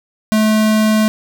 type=tone; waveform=square; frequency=216.2 Hz; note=A3; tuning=30 cents flat; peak=-11 dBFS; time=0.32-1.08 s; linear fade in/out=0 ms; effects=none